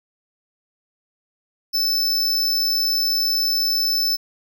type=tone; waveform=square; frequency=5274 Hz; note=E8; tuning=in tune; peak=-18 dBFS; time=1.73-4.17 s; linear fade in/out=20 ms; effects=none